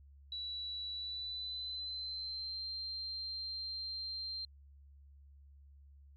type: tone with pitch glide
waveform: sine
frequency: 3933 to 4160 Hz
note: B7 to C8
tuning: -8 to -11 cents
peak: -39 dBFS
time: 0.32-4.45 s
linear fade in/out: 2 ms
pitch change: +97 cents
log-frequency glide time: 0.92-2.66 s
effects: added 70 Hz sine -56 dBFS peak until 6.16 s